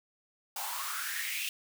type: noise with high-pass filter sweep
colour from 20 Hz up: white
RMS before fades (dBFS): -36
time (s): 0.56-1.49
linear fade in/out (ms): 2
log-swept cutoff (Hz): 760 to 2800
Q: 5.6
effects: none